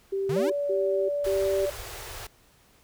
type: tone bursts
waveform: sine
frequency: 390.4 Hz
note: G4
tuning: 7 cents flat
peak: -25 dBFS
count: 3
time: 0.12-1.66 s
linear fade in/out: 10 ms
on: 400 ms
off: 170 ms
type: exponential sweep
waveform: square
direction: up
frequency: 128.8 to 349.2 Hz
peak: -29 dBFS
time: 0.29-0.5 s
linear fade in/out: 5 ms
type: tone with pitch glide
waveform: sine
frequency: 574 to 582.3 Hz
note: D5 to D5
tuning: -40 to -15 cents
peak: -25 dBFS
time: 0.36-1.7 s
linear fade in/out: 5 ms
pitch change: +25 cents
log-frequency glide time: 0.77-1.57 s
type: band-stop noise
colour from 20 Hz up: pink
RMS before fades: -39 dBFS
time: 1.24-2.27 s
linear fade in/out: 5 ms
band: 120 to 360 Hz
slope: 48 dB/octave
effects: pink hiss -60 dBFS RMS until 2.83 s